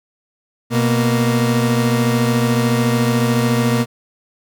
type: tone pair together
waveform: 30% pulse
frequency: 123.48 / 233.1 Hz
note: B2 / A#3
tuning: 0 / 0 cents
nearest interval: major seventh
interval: 1100 cents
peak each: -14 dBFS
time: 0.7-3.86 s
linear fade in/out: 50 ms
effects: none